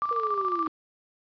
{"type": "tone with tremolo", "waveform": "sine", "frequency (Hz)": 1174.7, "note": "D6", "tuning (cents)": 0, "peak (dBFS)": -23, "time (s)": [0.02, 0.67], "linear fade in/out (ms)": 0, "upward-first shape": "square", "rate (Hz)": 14, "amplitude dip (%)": 55}
{"type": "linear sweep", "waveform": "sine", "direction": "down", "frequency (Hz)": [476.3, 311.1], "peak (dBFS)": -31, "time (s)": [0.11, 0.68], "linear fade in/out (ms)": 2}
{"effects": ["resampled to 11025 Hz", "9-bit"]}